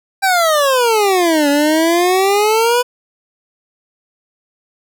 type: exponential two-way sweep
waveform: 25% pulse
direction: down then up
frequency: 792 to 282.4 to 497.6 Hz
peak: -7 dBFS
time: 0.22-2.83 s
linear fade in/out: 20 ms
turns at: 1.49 s
effects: none